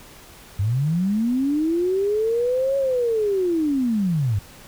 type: linear two-way sweep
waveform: sine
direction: up then down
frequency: 92.5 to 554.4 to 92.5 Hz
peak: -18 dBFS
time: 0.59-4.39 s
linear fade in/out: 5 ms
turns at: 2.77 s
effects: pink hiss -45 dBFS RMS until 4.67 s